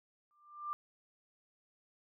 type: tone with exponential growth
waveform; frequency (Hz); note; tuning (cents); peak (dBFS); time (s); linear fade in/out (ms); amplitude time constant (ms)
sine; 1189; D6; +21; -33; 0.31-0.73; 0; 91
effects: none